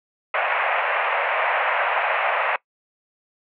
pink band-pass noise, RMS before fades -22 dBFS, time 0.34-2.56 s, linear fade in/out 2 ms, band 560 to 2600 Hz, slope 48 dB/octave, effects noise-tail reverb RT60 0.1 s tail -21 dB re dry

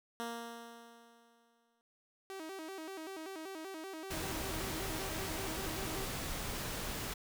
10% pulse tone with exponential decay, 233.1 Hz, A#3, in tune, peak -29 dBFS, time 0.2-1.81 s, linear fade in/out 0 ms, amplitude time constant 350 ms
sawtooth tone with vibrato, 349.8 Hz, F4, 3 cents sharp, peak -39 dBFS, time 2.3-6.05 s, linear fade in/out 0 ms, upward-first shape square, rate 5.2 Hz, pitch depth 170 cents each way
pink noise, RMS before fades -40 dBFS, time 4.1-7.14 s, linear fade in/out 10 ms
effects none

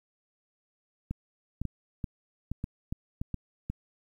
clicks, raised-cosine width 5 ms, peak -20 dBFS, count 10, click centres 1.11 / 1.616 / 1.653 / 2.042 / 2.516 / 2.641 / 2.925 / 3.215 / 3.343 / 3.7 s, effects 10-bit

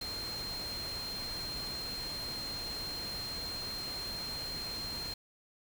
sine tone in noise, 4186 Hz, C8, in tune, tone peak -38 dBFS, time 0.01-5.14 s, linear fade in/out 5 ms, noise pink, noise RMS -44 dBFS, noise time 0.01-5.14 s, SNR +3 dB, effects none

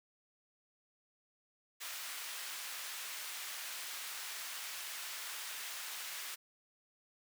pink high-pass noise, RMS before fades -44 dBFS, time 1.8-6.36 s, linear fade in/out 20 ms, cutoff 1500 Hz, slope 12 dB/octave, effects none

